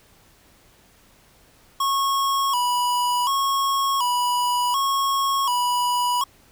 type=tone with vibrato; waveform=square; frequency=1036 Hz; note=C6; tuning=17 cents flat; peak=-20 dBFS; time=1.8-6.24 s; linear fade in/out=5 ms; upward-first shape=square; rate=0.68 Hz; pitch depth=97 cents each way; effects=pink hiss -55 dBFS RMS until 6.51 s

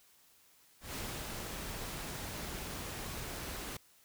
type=noise with ADSR envelope; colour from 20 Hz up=pink; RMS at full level=-40 dBFS; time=0.8-3.77 s; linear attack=150 ms; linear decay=260 ms; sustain=-2 dB; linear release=4 ms; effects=white hiss -65 dBFS RMS until 4.04 s

